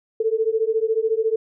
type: beating tone pair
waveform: sine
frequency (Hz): 437.6 / 451.6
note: A4 / A4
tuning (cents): -9 / +45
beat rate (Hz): 14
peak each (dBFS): -21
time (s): 0.2-1.36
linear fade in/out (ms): 5
effects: none